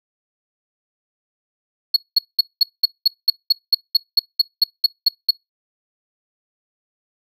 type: tone bursts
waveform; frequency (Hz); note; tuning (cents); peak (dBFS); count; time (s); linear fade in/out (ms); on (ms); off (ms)
triangle; 4346; C#8; -35; -8; 16; 1.94-5.308; 5; 23; 200
effects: noise-tail reverb RT60 0.2 s tail -26 dB re dry